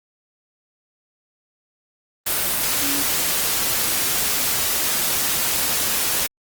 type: tone in noise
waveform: sine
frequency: 282.6 Hz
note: C#4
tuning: 34 cents sharp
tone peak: -28 dBFS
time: 2.81-3.03 s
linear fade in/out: 10 ms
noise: white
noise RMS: -21 dBFS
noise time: 2.26-6.27 s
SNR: -10 dB
effects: Opus 32 kbps